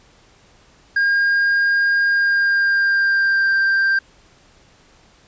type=tone with pitch glide; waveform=triangle; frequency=1617 to 1579.2 Hz; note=G#6 to G6; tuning=-47 to +12 cents; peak=-12 dBFS; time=0.96-3.99 s; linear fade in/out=5 ms; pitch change=-41 cents; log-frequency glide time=2.06-3.52 s; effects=pink hiss -52 dBFS RMS until 5.27 s + resampled to 16000 Hz